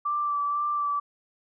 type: tone with vibrato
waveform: sine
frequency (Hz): 1168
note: D6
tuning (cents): -10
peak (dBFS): -24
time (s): 0.05-1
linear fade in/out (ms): 10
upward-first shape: sine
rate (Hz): 2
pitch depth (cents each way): 19
effects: none